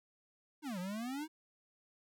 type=exponential two-way sweep; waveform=square; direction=down then up; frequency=323.7 to 174.61 to 323.7 Hz; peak=-39 dBFS; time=0.62-1.28 s; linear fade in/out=50 ms; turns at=0.79 s; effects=none